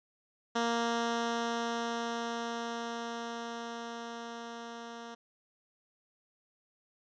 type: tone with level ramp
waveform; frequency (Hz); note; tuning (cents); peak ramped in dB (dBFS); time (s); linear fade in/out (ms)
10% pulse; 233.1; A#3; 0; -20 to -35; 0.55-5.15; 10
effects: resampled to 16000 Hz